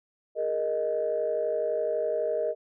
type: chord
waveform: sine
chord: Ab suspended second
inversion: none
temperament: just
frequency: 415.3 / 467.2 / 623 Hz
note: Ab4 / Bb4 / Eb5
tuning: 0 / +4 / +2 cents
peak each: -33 / -29 / -27 dBFS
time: 0.35-2.55 s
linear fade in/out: 50 ms
effects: tanh soft clip ceiling -17 dBFS